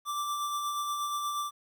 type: tone with tremolo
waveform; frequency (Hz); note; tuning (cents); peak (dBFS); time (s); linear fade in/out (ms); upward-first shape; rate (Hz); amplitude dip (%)
square; 1173; D6; -2; -30; 0.05-1.51; 50; sine; 8.4; 30
effects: 11-bit